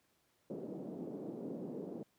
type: band-pass noise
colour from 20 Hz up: white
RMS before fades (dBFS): -44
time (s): 0.5-2.03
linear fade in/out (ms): 2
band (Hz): 160 to 450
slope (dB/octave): 24
effects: pink hiss -75 dBFS RMS until 2.18 s + high-pass 100 Hz 12 dB/octave